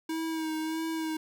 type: tone with vibrato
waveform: square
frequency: 319.3 Hz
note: D#4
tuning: 45 cents sharp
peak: -31 dBFS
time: 0.09-1.17 s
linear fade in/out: 5 ms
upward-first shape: sine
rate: 1.6 Hz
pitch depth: 28 cents each way
effects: 11-bit